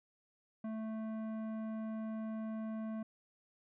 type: tone with tanh clipping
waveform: triangle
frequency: 220 Hz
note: A3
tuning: in tune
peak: -40 dBFS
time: 0.64-3.03 s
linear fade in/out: 5 ms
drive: 17 dB
effects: none